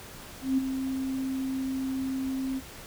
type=tone with ADSR envelope; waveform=sine; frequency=264.7 Hz; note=C4; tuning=20 cents sharp; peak=-20 dBFS; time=0.41-2.61 s; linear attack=170 ms; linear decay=11 ms; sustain=-8 dB; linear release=35 ms; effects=pink hiss -45 dBFS RMS until 2.86 s